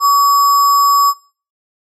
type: tone with sample-and-hold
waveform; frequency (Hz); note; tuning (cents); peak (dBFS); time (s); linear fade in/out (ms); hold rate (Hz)
sine; 1135; C#6; +41; -7; 0-1.14; 50; 6300
effects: noise-tail reverb RT60 0.4 s tail -21 dB re dry + low-pass 12000 Hz 12 dB/octave